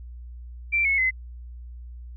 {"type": "tone with pitch steps", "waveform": "sine", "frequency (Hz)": [2349, 2192, 2045], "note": ["D7", "C#7", "C7"], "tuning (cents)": [0, -20, -40], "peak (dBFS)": -19, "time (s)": [0.72, 1.11], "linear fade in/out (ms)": 20, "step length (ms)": 130, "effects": ["added 60 Hz sine -37 dBFS peak until 2.16 s"]}